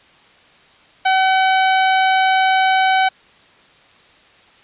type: tone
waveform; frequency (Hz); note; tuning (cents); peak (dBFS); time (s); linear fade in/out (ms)
sawtooth; 759; F#5; +44; -8; 1.05-3.09; 10
effects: white hiss -49 dBFS RMS until 4.63 s + resampled to 8000 Hz